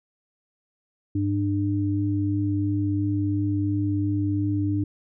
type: tone pair together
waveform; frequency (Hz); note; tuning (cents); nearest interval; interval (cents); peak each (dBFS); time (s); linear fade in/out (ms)
sine; 100.7 / 299.2; G2 / D4; +47 / +32; octave + perfect fifth; 1885; -24; 1.15-4.84; 5
effects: none